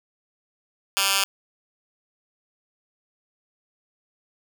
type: tone with high-pass filter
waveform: 10% pulse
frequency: 196 Hz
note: G3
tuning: in tune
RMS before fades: -22 dBFS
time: 0.97-1.24 s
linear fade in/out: 0 ms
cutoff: 2200 Hz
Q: 0.77
effects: none